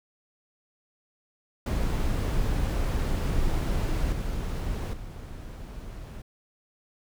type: noise with level steps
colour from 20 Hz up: brown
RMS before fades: -26 / -30 / -39 dBFS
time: 1.66-6.22 s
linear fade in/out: 5 ms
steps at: 4.12 / 4.93 s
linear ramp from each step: 5 ms
effects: none